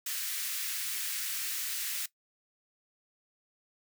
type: high-pass noise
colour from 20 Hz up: white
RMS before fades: -35 dBFS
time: 0.06-2.06 s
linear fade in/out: 5 ms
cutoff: 1500 Hz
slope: 24 dB/octave
effects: noise-tail reverb RT60 0.1 s tail -18 dB re dry